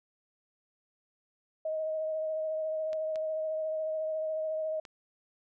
sine tone with vibrato, 629 Hz, D#5, 19 cents sharp, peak -30 dBFS, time 1.65-4.8 s, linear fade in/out 5 ms, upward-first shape triangle, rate 14 Hz, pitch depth 21 cents each way
clicks, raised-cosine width 0.2 ms, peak -29 dBFS, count 3, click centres 2.931 / 3.158 / 4.852 s
effects none

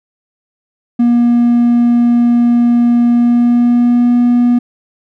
triangle tone with pitch glide, 238.6 to 242.2 Hz, A#3 to B3, +41 to -34 cents, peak -4 dBFS, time 0.99-4.59 s, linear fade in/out 10 ms, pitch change +25 cents, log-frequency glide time 3.1-4.15 s, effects tanh soft clip ceiling 0 dBFS

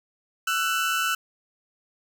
30% pulse tone pair together, 1332 / 1489.6 Hz, E6 / F#6, +18 / +11 cents, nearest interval major second, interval 193 cents, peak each -23 dBFS, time 0.47-1.15 s, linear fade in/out 5 ms, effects none

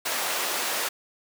pink high-pass noise, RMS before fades -28 dBFS, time 0.05-0.89 s, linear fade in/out 10 ms, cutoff 620 Hz, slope 12 dB/octave, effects none

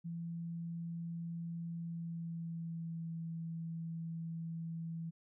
sine tone with pitch glide, 168.2 to 164.83 Hz, E3 to E3, +35 to 0 cents, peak -39 dBFS, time 0.04-5.11 s, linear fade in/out 20 ms, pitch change -35 cents, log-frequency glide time 1.74-3.11 s, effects none

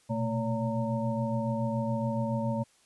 sine tone cluster, 120.2 / 127.3 / 223.8 / 567 / 918 Hz, B2 / C3 / A3 / C#5 / A#5, -46 / -47 / +30 / +39 / -27 cents, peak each -33 / -37 / -31 / -34 / -37 dBFS, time 0.09-2.64 s, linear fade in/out 20 ms, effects white hiss -64 dBFS RMS until 2.85 s + resampled to 24000 Hz

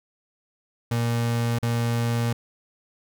35% pulse tone with dropouts, 117.6 Hz, A#2, 16 cents sharp, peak -20 dBFS, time 0.91-2.33 s, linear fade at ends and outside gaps 5 ms, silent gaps 1.587-1.627 s, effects none

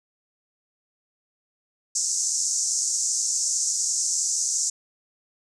pink band-pass noise, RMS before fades -25 dBFS, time 1.95-4.7 s, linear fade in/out 5 ms, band 5900 to 7800 Hz, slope 48 dB/octave, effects none

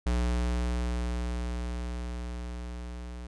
square tone with level ramp, 60.2 Hz, B1, 44 cents flat, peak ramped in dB -25 to -39 dBFS, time 0.06-3.27 s, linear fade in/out 5 ms, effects resampled to 22050 Hz

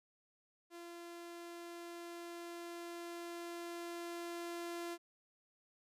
sawtooth tone with level ramp, 343 Hz, F4, 31 cents flat, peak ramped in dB -45 to -37 dBFS, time 0.7-4.98 s, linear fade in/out 50 ms, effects resampled to 32000 Hz

